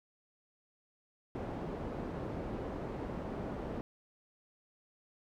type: low-pass noise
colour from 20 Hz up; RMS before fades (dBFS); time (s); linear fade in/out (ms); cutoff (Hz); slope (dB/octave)
white; -40; 1.35-3.81; 0; 480; 12
effects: none